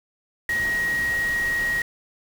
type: tone in noise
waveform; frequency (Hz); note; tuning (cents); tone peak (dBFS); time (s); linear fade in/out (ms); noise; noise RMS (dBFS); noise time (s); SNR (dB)
sine; 1890; A#6; +23; -21; 0.49-1.82; 2; pink; -35; 0.49-1.82; +11
effects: none